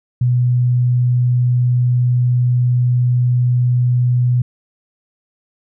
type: tone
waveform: sine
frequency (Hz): 123.5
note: B2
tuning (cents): 0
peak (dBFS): -11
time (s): 0.21-4.42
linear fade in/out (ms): 5
effects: none